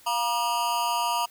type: tone with amplitude modulation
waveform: square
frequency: 953 Hz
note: A#5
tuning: 38 cents sharp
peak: -20 dBFS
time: 0.06-1.26 s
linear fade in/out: 10 ms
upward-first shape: sine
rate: 253 Hz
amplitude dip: 100%
effects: white hiss -54 dBFS RMS until 1.3 s